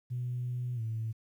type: tone with pitch glide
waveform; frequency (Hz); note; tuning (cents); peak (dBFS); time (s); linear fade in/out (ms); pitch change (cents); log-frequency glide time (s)
sine; 123.47 to 111.92; B2 to A2; 0 to +30; -31; 0.1-1.13; 20; -170; 0.75-0.81
effects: tanh soft clip ceiling -27 dBFS + 11-bit